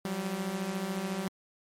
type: beating tone pair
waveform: sawtooth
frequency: 179.6 / 193.6 Hz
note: F3 / G3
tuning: +49 / -21 cents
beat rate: 14 Hz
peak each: -33 / -29 dBFS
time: 0.05-1.28 s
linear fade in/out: 2 ms
effects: MP3 64 kbps